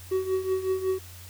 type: tone with tremolo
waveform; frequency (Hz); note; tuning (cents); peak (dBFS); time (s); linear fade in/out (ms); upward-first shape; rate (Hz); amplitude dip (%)
triangle; 376.8; F#4; +32; -19; 0.11-0.99; 10; triangle; 5.4; 80
effects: added 89 Hz sine -44 dBFS peak until 1.29 s + white hiss -48 dBFS RMS until 1.29 s